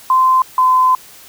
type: tone pair in turn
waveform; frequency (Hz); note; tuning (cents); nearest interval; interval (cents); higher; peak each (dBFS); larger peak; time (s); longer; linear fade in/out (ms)
sine; 1035 / 1023.1; C6 / C6; -19 / -39; unison; 20; first; -8; neither; 0.1-0.42 / 0.58-0.95; second; 2
effects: white hiss -40 dBFS RMS until 1.28 s